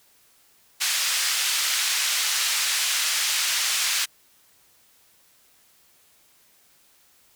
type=band-pass noise; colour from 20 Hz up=white; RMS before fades=-24 dBFS; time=0.8-4.06 s; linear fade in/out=20 ms; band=1600 to 6900 Hz; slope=12 dB/octave; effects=white hiss -59 dBFS RMS until 7.35 s